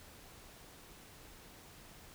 silence, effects pink hiss -56 dBFS RMS until 2.14 s

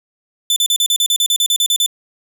sawtooth tone bursts, 3520 Hz, A7, in tune, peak -9 dBFS, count 14, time 0.5-1.862 s, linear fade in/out 2 ms, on 62 ms, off 38 ms, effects none

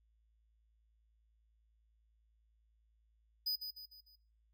square tone with echo, 4978 Hz, D#8, in tune, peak -34 dBFS, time 3.46-3.56 s, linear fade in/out 10 ms, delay 150 ms, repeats 4, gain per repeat -7 dB, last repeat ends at 4.16 s, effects noise-tail reverb RT60 0.6 s tail -24 dB re dry + added 55 Hz sine -70 dBFS peak until 4.53 s

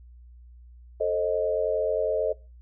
sine chord, A diminished, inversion none, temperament equal with one note detuned, 440 / 532.7 / 622.3 Hz, A4 / C5 / Eb5, 0 / +31 / 0 cents, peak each -27 / -28 / -26 dBFS, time 1-2.33 s, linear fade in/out 10 ms, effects noise-tail reverb RT60 0.3 s tail -21 dB re dry + added 60 Hz sine -46 dBFS peak until 2.61 s

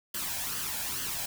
white noise with flanger, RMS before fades -34 dBFS, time 0.14-1.26 s, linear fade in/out 5 ms, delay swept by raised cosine 0.64 to 1.27 ms, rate 2.3 Hz, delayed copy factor +0.6, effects none

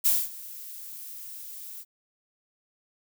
violet noise with ADSR envelope, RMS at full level -20 dBFS, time 0.04-1.85 s, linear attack 22 ms, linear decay 220 ms, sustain -21 dB, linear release 45 ms, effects none

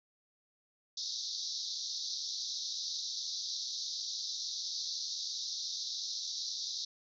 pink band-pass noise, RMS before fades -39 dBFS, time 0.97-6.85 s, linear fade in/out 5 ms, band 3700 to 6100 Hz, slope 96 dB/octave, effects none

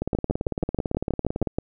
two click trains, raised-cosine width 2 ms, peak -12 / -10 dBFS, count 27 / 10, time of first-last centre 0.02-1.473 / 0.15-1.585 s, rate 17.9 / 6.27 Hz, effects none

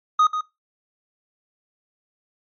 triangle tone with echo, 1246 Hz, D#6, 2 cents sharp, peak -11 dBFS, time 0.19-0.27 s, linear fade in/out 5 ms, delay 140 ms, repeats 1, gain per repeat -9 dB, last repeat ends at 0.41 s, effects noise-tail reverb RT60 0.2 s tail -19 dB re dry + MP3 32 kbps

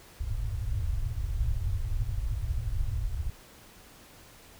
pink low-pass noise, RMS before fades -30 dBFS, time 0.2-3.3 s, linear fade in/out 5 ms, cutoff 120 Hz, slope 96 dB/octave, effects pink hiss -53 dBFS RMS until 4.59 s

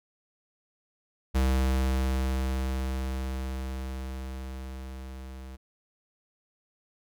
square tone with level ramp, 65.41 Hz, C2, in tune, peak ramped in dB -22 to -41 dBFS, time 1.34-5.57 s, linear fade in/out 20 ms, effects none

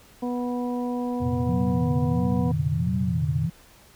harmonic tone, 245.3 Hz, B3, 12 cents flat, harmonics 1 / 2 / 3 / 4, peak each -26 / -32 / -36 / -38 dBFS, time 0.22-2.52 s, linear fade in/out 10 ms
sine chord, F suspended fourth, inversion none, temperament equal, 87.31 / 116.54 / 130.81 Hz, F2 / Bb2 / C3, 0 / 0 / 0 cents, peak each -29 dBFS, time 1.2-3.47 s, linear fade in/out 20 ms
sine tone with vibrato, 166.9 Hz, E3, 22 cents sharp, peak -24 dBFS, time 1.48-3.5 s, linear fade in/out 10 ms, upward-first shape sine, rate 1.5 Hz, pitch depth 230 cents each way
effects pink hiss -53 dBFS RMS until 3.95 s

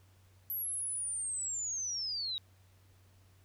sine linear sweep, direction down, 11840 to 3770 Hz, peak -34 dBFS, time 0.5-2.38 s, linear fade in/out 0 ms, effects added 94 Hz sine -61 dBFS peak until 3.44 s + pink hiss -69 dBFS RMS until 3.44 s

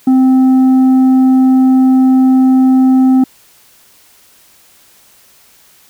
sine tone with tanh clipping, 260.2 Hz, C4, 9 cents flat, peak -6 dBFS, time 0.07-3.24 s, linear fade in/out 5 ms, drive 5 dB, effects white hiss -46 dBFS RMS until 5.89 s

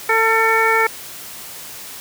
harmonic tone with a mistuned harmonic, 447.2 Hz, A4, 28 cents sharp, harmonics 1 / 2 / 3 / 4 / 5, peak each -19 / -19 / -19 / -19 / -19 dBFS, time 0.09-0.87 s, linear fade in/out 5 ms, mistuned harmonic 3, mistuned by +18 cents, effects white hiss -34 dBFS RMS until 2 s + high-pass 60 Hz 12 dB/octave

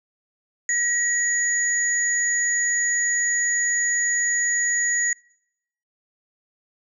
sine tone pair together, 1912 / 6814 Hz, A#6 / G#8, +43 / +44 cents, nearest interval octave + minor seventh, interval 2201 cents, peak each -22 dBFS, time 0.69-5.13 s, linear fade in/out 2 ms, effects noise-tail reverb RT60 0.8 s tail -26 dB re dry

